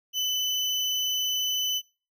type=tone; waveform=35% pulse; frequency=3009 Hz; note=F#7; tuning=28 cents sharp; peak=-23 dBFS; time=0.13-1.82 s; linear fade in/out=50 ms; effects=noise-tail reverb RT60 0.4 s tail -26 dB re dry